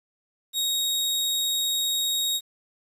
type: tone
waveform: sawtooth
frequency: 3765 Hz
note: A#7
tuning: 16 cents sharp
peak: -20 dBFS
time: 0.53-2.41 s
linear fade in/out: 50 ms
effects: resampled to 32000 Hz + 9-bit